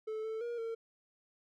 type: tone with pitch steps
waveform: triangle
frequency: 435.8 / 441.9 / 474.1 / 455.1 Hz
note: A4 / A4 / A#4 / A#4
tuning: -17 / +7 / +29 / -42 cents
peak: -34 dBFS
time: 0.07-0.75 s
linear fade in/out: 10 ms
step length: 170 ms
effects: none